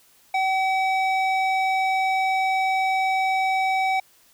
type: tone with band-pass filter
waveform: square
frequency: 762 Hz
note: G5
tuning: 49 cents flat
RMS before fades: -22 dBFS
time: 0.34-4 s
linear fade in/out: 5 ms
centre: 1500 Hz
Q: 6.2
effects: white hiss -57 dBFS RMS until 4.33 s